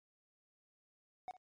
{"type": "tone with echo", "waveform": "triangle", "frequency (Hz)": 740, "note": "F#5", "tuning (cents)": 0, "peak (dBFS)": -39, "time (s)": [1.28, 1.31], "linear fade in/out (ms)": 0, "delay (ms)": 57, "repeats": 1, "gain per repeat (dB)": -15, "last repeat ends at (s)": 1.367, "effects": ["MP3 48 kbps"]}